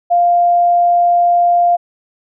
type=tone; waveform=sine; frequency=698.5 Hz; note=F5; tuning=in tune; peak=-8 dBFS; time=0.1-1.77 s; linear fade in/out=20 ms; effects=none